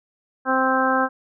harmonic tone, 261.6 Hz, C4, in tune, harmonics 1 / 2 / 3 / 4 / 5 / 6, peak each -24 / -24 / -24 / -24 / -24 / -24 dBFS, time 0.45-1.09 s, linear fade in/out 50 ms, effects none

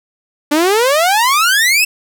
sawtooth exponential sweep, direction up, 286 to 2685 Hz, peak -6 dBFS, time 0.51-1.85 s, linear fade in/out 10 ms, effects none

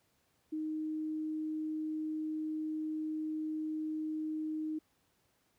sine tone, 311.1 Hz, D#4, in tune, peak -34 dBFS, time 0.52-4.79 s, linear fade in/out 10 ms, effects pink hiss -74 dBFS RMS until 5.58 s + high-pass 60 Hz 12 dB/octave

